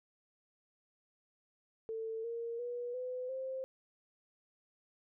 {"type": "tone with pitch steps", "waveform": "sine", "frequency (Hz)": [446.7, 465.1, 484.3, 504.3, 525.1], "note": ["A4", "A#4", "B4", "B4", "C5"], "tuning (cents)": [26, -4, -34, 36, 6], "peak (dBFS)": -37, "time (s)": [1.89, 3.64], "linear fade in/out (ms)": 0, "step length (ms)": 350, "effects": []}